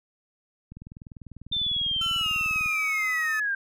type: click train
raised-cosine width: 5 ms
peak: -29 dBFS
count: 40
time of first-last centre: 0.72-2.66 s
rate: 20.1 Hz
type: linear sweep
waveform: sine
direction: down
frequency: 3589 to 1568 Hz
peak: -24 dBFS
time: 1.52-3.55 s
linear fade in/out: 5 ms
type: tone with pitch glide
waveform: 30% pulse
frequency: 1352 to 1268.8 Hz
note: E6 to D#6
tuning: +43 to +33 cents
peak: -29 dBFS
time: 2.01-3.4 s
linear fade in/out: 5 ms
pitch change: -110 cents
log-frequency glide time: 2.18-2.27 s
effects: none